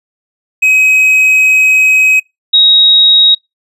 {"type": "tone pair in turn", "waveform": ["triangle", "sine"], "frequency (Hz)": [2536, 3790], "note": ["D#7", "A#7"], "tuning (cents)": [32, 28], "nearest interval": "perfect fifth", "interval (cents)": 696, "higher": "second", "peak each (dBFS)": -3, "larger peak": "neither", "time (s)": [[0.62, 2.2], [2.53, 3.35]], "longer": "first", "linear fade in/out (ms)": 10, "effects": ["noise-tail reverb RT60 0.2 s tail -26 dB re dry", "resampled to 32000 Hz"]}